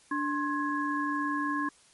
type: tone cluster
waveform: sine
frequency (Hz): 292.3 / 1063 / 1669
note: D4 / C6 / G#6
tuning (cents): -8 / +27 / +8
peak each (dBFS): -31 / -31 / -34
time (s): 0.11-1.69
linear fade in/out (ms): 5
effects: white hiss -60 dBFS RMS until 1.93 s + MP3 48 kbps